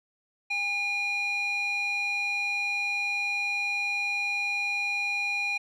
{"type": "tone with band-pass filter", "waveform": "square", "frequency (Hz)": 810, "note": "G#5", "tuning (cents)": -43, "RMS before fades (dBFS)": -29, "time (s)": [0.5, 5.58], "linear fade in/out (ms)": 10, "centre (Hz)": 2700, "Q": 6.5, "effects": []}